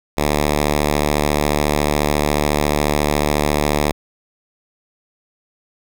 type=tone; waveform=5% pulse; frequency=74.1 Hz; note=D2; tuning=16 cents sharp; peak=-4 dBFS; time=0.17-3.92 s; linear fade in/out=10 ms; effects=none